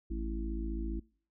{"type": "harmonic tone with a mistuned harmonic", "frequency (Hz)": 55, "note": "A1", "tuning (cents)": 0, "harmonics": [1, 3, 4, 5, 6], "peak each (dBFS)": [-34, -50, -44, -46, -41], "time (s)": [0.1, 1], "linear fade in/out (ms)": 10, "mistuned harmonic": 1, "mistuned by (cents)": -54, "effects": ["noise-tail reverb RT60 0.5 s tail -25 dB re dry"]}